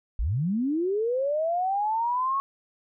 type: linear sweep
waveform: sine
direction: up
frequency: 41.77 to 1108.7 Hz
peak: -23 dBFS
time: 0.19-2.4 s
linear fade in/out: 0 ms
effects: none